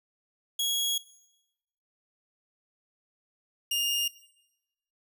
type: tone pair in turn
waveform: sawtooth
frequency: 3322 / 2828 Hz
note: G#7 / F7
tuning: 0 / +21 cents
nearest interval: minor third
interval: 279 cents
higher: first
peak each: -23 dBFS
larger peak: neither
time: 0.59-0.98 / 3.71-4.08 s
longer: first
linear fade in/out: 5 ms
effects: noise-tail reverb RT60 0.9 s tail -18 dB re dry